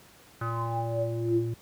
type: tone with low-pass filter sweep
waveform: square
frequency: 115.5 Hz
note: A#2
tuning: 16 cents flat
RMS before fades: -29 dBFS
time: 0.41-1.54 s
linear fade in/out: 5 ms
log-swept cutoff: 1400 to 260 Hz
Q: 9.6
effects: pink hiss -55 dBFS RMS until 1.61 s + high-pass 60 Hz 12 dB/octave